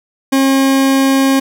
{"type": "tone", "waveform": "40% pulse", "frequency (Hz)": 270, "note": "C#4", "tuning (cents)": -45, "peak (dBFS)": -8, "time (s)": [0.32, 1.4], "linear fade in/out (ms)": 10, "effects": []}